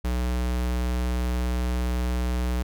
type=tone; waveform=square; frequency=61.4 Hz; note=B1; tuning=9 cents flat; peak=-24 dBFS; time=0.04-2.63 s; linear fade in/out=10 ms; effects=none